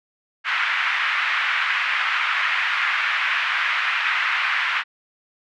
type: band-pass noise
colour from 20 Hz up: white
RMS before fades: -22 dBFS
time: 0.44-4.84 s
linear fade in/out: 50 ms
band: 1200 to 2400 Hz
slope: 24 dB/octave
effects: none